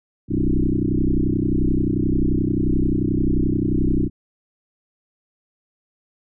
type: tone with frequency modulation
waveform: sine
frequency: 157.9 Hz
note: D#3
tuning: 26 cents sharp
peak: -16 dBFS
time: 0.28-4.1 s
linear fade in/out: 50 ms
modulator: 31.4 Hz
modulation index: 5.8
effects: none